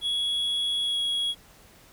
triangle tone with pitch glide, 3351 to 3324 Hz, G#7 to G#7, +15 to +1 cents, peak -23 dBFS, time 0.01-1.35 s, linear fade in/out 50 ms, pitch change -14 cents, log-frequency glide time 0.83-0.99 s, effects pink hiss -54 dBFS RMS until 1.92 s

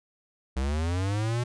square linear sweep, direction up, 62.7 to 123.47 Hz, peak -26 dBFS, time 0.56-1.44 s, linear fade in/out 10 ms, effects resampled to 22050 Hz

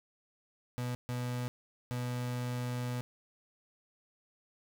35% pulse tone bursts at uneven times, 123.47 Hz, B2, in tune, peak -32 dBFS, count 3, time 0.78-0.95 / 1.09-1.48 / 1.91-3.01 s, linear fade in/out 0 ms, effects none

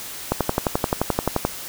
click train, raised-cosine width 1 ms, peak -4 dBFS, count 14, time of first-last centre 0.32-1.45 s, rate 11.5 Hz, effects white hiss -34 dBFS RMS until 1.68 s

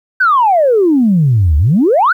sine exponential two-way sweep, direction down then up, 1568 to 69.8 to 1568 Hz, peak -6 dBFS, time 0.2-2.13 s, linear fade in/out 10 ms, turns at 1.57 s, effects tanh soft clip ceiling -2 dBFS + 8-bit

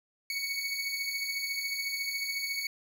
25% pulse beating tone pair, 2217 / 2231 Hz, C#7 / C#7, 0 / +11 cents, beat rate 14 Hz, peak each -34 / -29 dBFS, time 0.3-2.67 s, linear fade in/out 2 ms, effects none

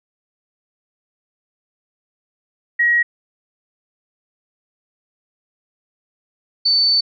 sine tone pair in turn, 1900 / 4519 Hz, A#6 / C#8, +33 / +33 cents, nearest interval octave + minor third, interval 1500 cents, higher second, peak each -12 dBFS, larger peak neither, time 2.79-3.03 / 6.65-7.01 s, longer second, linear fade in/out 10 ms, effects none

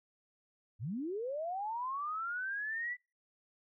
sine linear sweep, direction up, 87.31 to 1993 Hz, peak -35 dBFS, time 0.79-2.97 s, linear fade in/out 50 ms, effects noise-tail reverb RT60 0.3 s tail -26 dB re dry

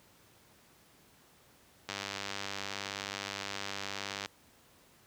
click train, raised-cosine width 0.2 ms, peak -19 dBFS, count 236, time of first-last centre 1.89-4.259 s, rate 99.2 Hz, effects pink hiss -62 dBFS RMS until 5.06 s + high-pass 80 Hz 12 dB/octave

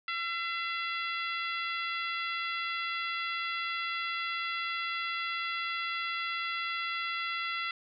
harmonic tone, 677 Hz, E5, 46 cents sharp, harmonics 2 / 3 / 4 / 5 / 6 / 7, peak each -36 / -36 / -39 / -41 / -46 / -48 dBFS, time 0.08-7.71 s, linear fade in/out 2 ms, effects none

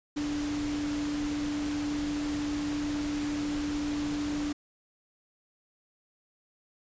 sine tone in noise, 293.7 Hz, D4, in tune, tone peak -29 dBFS, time 0.16-4.53 s, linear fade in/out 10 ms, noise pink, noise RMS -39 dBFS, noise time 0.16-4.53 s, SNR +7 dB, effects resampled to 16000 Hz

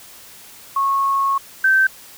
sine tone pair in turn, 1097 / 1551.4 Hz, C#6 / G6, -18 / -18 cents, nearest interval tritone, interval 600 cents, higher second, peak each -15 / -11 dBFS, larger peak second, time 0.76-1.38 / 1.64-1.87 s, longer first, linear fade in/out 5 ms, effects white hiss -42 dBFS RMS until 2.17 s

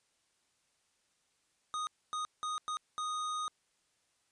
square tone bursts at uneven times, 1241 Hz, D#6, 5 cents flat, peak -35 dBFS, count 5, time 1.74-1.87 / 2.13-2.25 / 2.43-2.58 / 2.68-2.77 / 2.98-3.48 s, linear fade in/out 0 ms, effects white hiss -75 dBFS RMS until 4.31 s + resampled to 22050 Hz

